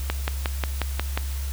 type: click train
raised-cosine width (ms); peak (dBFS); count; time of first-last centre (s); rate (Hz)
0.3; -8; 7; 0.1-1.175; 5.58
effects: added 68 Hz sine -26 dBFS peak until 1.52 s + white hiss -40 dBFS RMS until 1.52 s